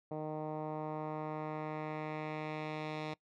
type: tone with low-pass filter sweep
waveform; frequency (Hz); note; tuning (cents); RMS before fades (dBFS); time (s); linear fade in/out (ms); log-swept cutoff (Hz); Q
10% pulse; 154.2; D#3; -15; -40; 0.11-3.14; 5; 680 to 3700; 1.3
effects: noise-tail reverb RT60 0.1 s tail -22 dB re dry